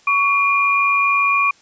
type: tone pair together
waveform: sine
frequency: 1124.1 / 2411 Hz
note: C#6 / D7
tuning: +24 / +45 cents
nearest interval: octave + minor second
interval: 1321 cents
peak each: -16 dBFS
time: 0.07-1.51 s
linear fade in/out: 5 ms
effects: white hiss -52 dBFS RMS until 1.61 s + resampled to 16000 Hz